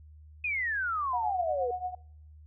sine exponential sweep, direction down, 2532 to 469.3 Hz, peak -28 dBFS, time 0.44-1.71 s, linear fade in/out 5 ms
sine tone with tremolo, 730 Hz, F#5, 24 cents flat, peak -28 dBFS, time 1.13-1.95 s, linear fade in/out 5 ms, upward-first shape triangle, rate 8.6 Hz, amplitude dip 90%
effects noise-tail reverb RT60 0.8 s tail -26 dB re dry + added 76 Hz sine -49 dBFS peak until 2.46 s

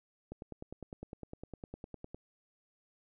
click train, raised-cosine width 2 ms, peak -30 dBFS, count 19, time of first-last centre 0.32-2.146 s, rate 9.86 Hz, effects none

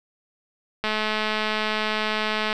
click train, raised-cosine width 0.3 ms, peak -9 dBFS, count 364, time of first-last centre 0.84-2.528 s, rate 215 Hz, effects none

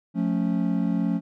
triangle chord, F augmented, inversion none, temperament equal with one note detuned, 177.97 / 220 / 277.2 Hz, F3 / A3 / C#4, +33 / 0 / 0 cents, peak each -23 / -24 / -25 dBFS, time 0.14-1.21 s, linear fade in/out 50 ms, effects none

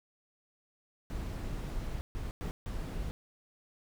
brown noise bursts at uneven times, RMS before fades -37 dBFS, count 4, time 1.1-2.01 / 2.15-2.31 / 2.41-2.51 / 2.66-3.11 s, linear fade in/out 0 ms, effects none

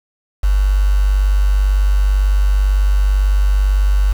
sine tone with quantisation, 49 Hz, G1, in tune, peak -10 dBFS, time 0.43-4.13 s, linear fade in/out 10 ms, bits 5, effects none

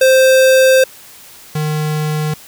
square tone pair in turn, 523.3 / 152.95 Hz, C5 / D#3, 0 / -29 cents, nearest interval octave + major sixth, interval 2129 cents, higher first, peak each -7 / -16 dBFS, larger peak first, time 0.01-0.84 / 1.55-2.34 s, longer first, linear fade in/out 5 ms, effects white hiss -39 dBFS RMS until 2.47 s

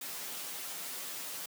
white noise with comb filter, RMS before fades -41 dBFS, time 0.01-1.46 s, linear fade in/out 5 ms, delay 9.2 ms, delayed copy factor -0.95, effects high-pass 200 Hz 12 dB/octave

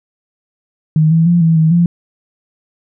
sine tone with pitch steps, 156.2 / 163.5 / 173 / 163.3 / 159.2 / 172.2 Hz, D#3 / E3 / F3 / E3 / D#3 / F3, +7 / -14 / -16 / -16 / +40 / -24 cents, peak -7 dBFS, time 0.96-1.86 s, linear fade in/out 2 ms, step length 150 ms, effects none

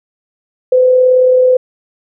sine tone with amplitude modulation, 508 Hz, B4, 49 cents sharp, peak -4 dBFS, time 0.72-1.57 s, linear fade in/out 5 ms, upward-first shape sine, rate 38.4 Hz, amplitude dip 30%, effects none

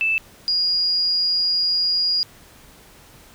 sine tone pair in turn, 2637 / 4864 Hz, E7 / D#8, 0 / -40 cents, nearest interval major seventh, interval 1060 cents, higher second, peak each -17 dBFS, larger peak neither, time 0.01-0.18 / 0.48-2.23 s, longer second, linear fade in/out 0 ms, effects pink hiss -48 dBFS RMS until 3.34 s

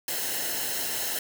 white noise with comb filter, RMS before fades -30 dBFS, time 0.08-1.19 s, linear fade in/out 2 ms, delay 0.85 ms, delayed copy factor -0.6, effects none

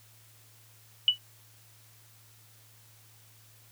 sine tone with exponential decay, 2960 Hz, F#7, in tune, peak -14 dBFS, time 1.08-1.18 s, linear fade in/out 1 ms, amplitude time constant 21 ms, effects added 110 Hz sine -59 dBFS peak until 3.71 s + white hiss -59 dBFS RMS until 3.71 s

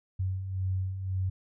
sine beating tone pair, 92.5 / 94.4 Hz, F#2 / F#2, 0 / +35 cents, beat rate 1.9 Hz, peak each -37 / -29 dBFS, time 0.19-1.3 s, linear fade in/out 10 ms, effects none

